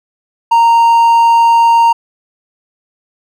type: tone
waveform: triangle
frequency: 927 Hz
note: A#5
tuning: 10 cents flat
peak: -3 dBFS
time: 0.51-1.93 s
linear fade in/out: 10 ms
effects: none